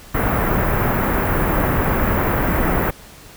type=band-stop noise; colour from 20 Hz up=pink; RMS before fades=-18 dBFS; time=0.14-2.91 s; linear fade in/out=10 ms; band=1900 to 16000 Hz; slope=24 dB/octave; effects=pink hiss -42 dBFS RMS until 3.36 s